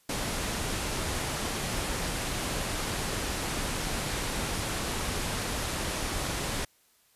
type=low-pass noise; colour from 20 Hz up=pink; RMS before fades=-32 dBFS; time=0.09-6.65 s; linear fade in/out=5 ms; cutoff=12000 Hz; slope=48 dB/octave; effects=white hiss -65 dBFS RMS until 7.15 s + resampled to 32000 Hz